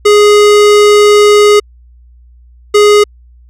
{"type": "tone pair in turn", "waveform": "square", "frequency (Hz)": [415.3, 415.3], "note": ["G#4", "G#4"], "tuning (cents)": [0, 0], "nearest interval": "unison", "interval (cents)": 0, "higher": "neither", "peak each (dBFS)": -3, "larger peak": "neither", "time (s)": [[0.05, 1.6], [2.74, 3.04]], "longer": "first", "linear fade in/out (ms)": 10, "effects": ["added 60 Hz sine -37 dBFS peak until 3.49 s", "low-pass 9000 Hz 12 dB/octave"]}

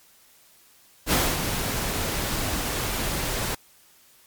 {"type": "noise with ADSR envelope", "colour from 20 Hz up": "pink", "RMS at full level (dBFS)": -20, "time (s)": [1.06, 3.55], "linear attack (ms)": 62, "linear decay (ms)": 250, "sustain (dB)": -7, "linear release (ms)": 6, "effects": ["white hiss -56 dBFS RMS until 4.26 s", "MP3 96 kbps"]}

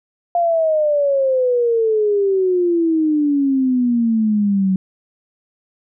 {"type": "exponential sweep", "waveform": "sine", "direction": "down", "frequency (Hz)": [700, 186.3], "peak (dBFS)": -13, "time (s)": [0.35, 4.76], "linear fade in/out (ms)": 2, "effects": []}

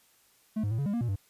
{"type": "tone with pitch steps", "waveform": "triangle", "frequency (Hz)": [216.7, 103.1, 112.1, 140.7, 202.3, 235.8, 119.2, 97.9], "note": ["A3", "G#2", "A2", "C#3", "G#3", "A#3", "A#2", "G2"], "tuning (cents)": [-26, -12, 33, 26, -45, 20, 39, -2], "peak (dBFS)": -25, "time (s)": [0.56, 1.16], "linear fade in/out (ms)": 10, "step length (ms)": 75, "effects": ["white hiss -64 dBFS RMS until 1.29 s", "resampled to 32000 Hz"]}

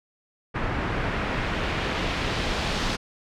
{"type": "noise with low-pass filter sweep", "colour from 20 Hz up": "pink", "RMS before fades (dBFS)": -27, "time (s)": [0.54, 2.97], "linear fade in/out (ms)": 20, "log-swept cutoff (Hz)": [1700, 4700], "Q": 1.1, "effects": []}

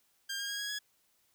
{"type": "tone with pitch steps", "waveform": "15% pulse", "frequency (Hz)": [1600, 1618.6, 1637.4, 1656.4, 1675.7], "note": ["G6", "G#6", "G#6", "G#6", "G#6"], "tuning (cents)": [35, -45, -25, -5, 15], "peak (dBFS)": -29, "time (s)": [0.29, 0.79], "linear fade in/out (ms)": 10, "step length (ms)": 100, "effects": ["white hiss -72 dBFS RMS until 1.34 s"]}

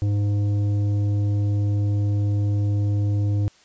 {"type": "tone with tanh clipping", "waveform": "sine", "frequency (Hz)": 102.3, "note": "G#2", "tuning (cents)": -26, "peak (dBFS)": -20, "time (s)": [0.02, 3.48], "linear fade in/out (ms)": 0, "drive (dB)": 9, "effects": ["white hiss -55 dBFS RMS until 3.64 s", "resampled to 16000 Hz"]}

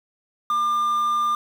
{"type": "tone with quantisation", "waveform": "triangle", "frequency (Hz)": 1198, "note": "D6", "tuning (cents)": 34, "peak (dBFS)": -17, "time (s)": [0.5, 1.35], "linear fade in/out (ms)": 2, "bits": 7, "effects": []}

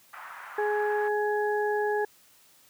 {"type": "band-pass noise", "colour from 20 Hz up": "white", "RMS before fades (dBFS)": -43, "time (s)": [0.13, 1.09], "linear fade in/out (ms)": 10, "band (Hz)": [900, 1600], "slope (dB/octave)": 24}
{"type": "harmonic tone", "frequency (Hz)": 418.6, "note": "G#4", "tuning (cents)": 14, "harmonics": [1, 2, 4], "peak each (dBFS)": [-26, -30, -33], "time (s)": [0.58, 2.05], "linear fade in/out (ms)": 5}
{"effects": ["white hiss -59 dBFS RMS until 2.69 s", "high-pass 60 Hz 12 dB/octave"]}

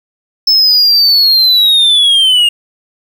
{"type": "linear sweep", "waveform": "triangle", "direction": "down", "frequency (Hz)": [5274, 2817], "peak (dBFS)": -4, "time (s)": [0.47, 2.49], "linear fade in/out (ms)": 5, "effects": ["7-bit"]}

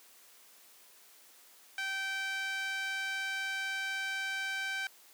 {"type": "tone with band-pass filter", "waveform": "5% pulse", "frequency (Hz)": 776, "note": "G5", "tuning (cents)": -18, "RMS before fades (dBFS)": -36, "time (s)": [1.78, 4.87], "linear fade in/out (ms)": 2, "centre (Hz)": 1700, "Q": 2.1, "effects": ["white hiss -59 dBFS RMS until 5.13 s", "high-pass 300 Hz 12 dB/octave"]}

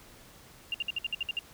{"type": "tone bursts", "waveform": "sine", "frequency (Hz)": 2794, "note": "F7", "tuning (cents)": 0, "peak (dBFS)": -28, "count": 9, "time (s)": [0.72, 1.391], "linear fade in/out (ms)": 2, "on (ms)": 23, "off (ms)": 58, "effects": ["pink hiss -54 dBFS RMS until 1.53 s"]}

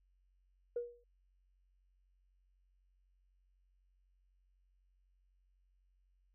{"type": "tone with exponential decay", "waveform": "sine", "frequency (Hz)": 478.9, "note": "A#4", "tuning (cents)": 47, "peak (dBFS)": -32, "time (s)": [0.76, 1.04], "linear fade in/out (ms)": 5, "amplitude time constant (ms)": 60, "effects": ["tanh soft clip ceiling -29 dBFS", "added 46 Hz sine -70 dBFS peak until 6.34 s"]}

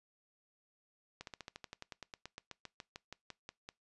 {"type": "slowing click train", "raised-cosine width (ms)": 0.2, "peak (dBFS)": -28, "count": 22, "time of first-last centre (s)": [1.21, 3.69], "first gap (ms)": 62, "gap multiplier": 1.06, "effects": ["noise-tail reverb RT60 0.2 s tail -23 dB re dry", "resampled to 24000 Hz"]}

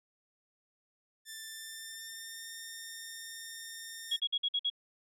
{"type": "tone with pitch glide", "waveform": "10% pulse", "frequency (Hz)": [1774, 1820.7], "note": ["A6", "A#6"], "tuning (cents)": [14, -41], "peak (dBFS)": -34, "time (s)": [1.25, 4.2], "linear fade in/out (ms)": 50, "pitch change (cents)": 45, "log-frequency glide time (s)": [1.47, 2.49]}
{"type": "tone bursts", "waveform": "sine", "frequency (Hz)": 3322, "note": "G#7", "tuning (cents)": 0, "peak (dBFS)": -28, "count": 6, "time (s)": [4.11, 4.701], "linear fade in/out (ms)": 10, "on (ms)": 56, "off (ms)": 51}
{"effects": []}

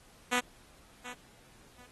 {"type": "tone with echo", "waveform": "5% pulse", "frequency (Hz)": 246.9, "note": "B3", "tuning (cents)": 0, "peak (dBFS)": -15, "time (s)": [0.31, 0.41], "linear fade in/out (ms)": 20, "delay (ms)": 730, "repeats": 2, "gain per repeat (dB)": -15, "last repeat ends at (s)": 1.87, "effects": ["pink hiss -60 dBFS RMS until 1.91 s", "AAC 32 kbps"]}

